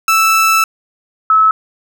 30% pulse / sine tone pair in turn, 1318.5 / 1298.1 Hz, E6 / E6, 0 / -27 cents, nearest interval unison, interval 27 cents, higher first, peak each -6 dBFS, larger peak neither, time 0.08-0.64 / 1.3-1.51 s, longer first, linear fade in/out 2 ms, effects none

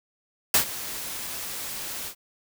white noise with ADSR envelope, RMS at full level -17 dBFS, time 0.54-2.15 s, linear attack 3 ms, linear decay 100 ms, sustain -17 dB, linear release 83 ms, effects none

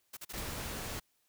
white noise bursts, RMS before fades -44 dBFS, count 4, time 0.13-0.411 s, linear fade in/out 10 ms, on 41 ms, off 39 ms
pink noise, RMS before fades -40 dBFS, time 0.33-1 s, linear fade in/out 10 ms
effects white hiss -75 dBFS RMS until 1.28 s

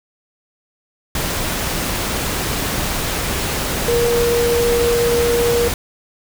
sine tone in noise, 473.9 Hz, A#4, 28 cents sharp, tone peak -14 dBFS, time 3.88-5.68 s, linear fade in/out 2 ms, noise pink, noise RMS -21 dBFS, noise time 1.15-5.74 s, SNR +4 dB, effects none

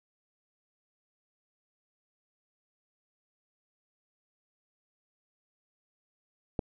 click, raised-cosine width 2 ms, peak -16 dBFS, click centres 6.592 s, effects none

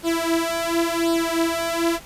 sawtooth tone with flanger, 333.4 Hz, E4, 20 cents sharp, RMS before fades -22 dBFS, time 0.03-2 s, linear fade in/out 50 ms, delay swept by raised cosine 0.22 to 4.72 ms, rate 0.93 Hz, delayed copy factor +0.9, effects pink hiss -43 dBFS RMS until 2.05 s + resampled to 32000 Hz

